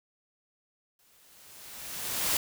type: noise with exponential growth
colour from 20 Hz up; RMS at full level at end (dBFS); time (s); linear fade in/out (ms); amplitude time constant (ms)
white; -26; 0.99-2.37; 2; 300
effects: none